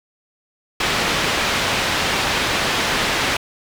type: low-pass noise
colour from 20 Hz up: white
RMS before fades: -20 dBFS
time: 0.8-3.37 s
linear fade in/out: 5 ms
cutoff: 3200 Hz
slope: 12 dB/octave
effects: none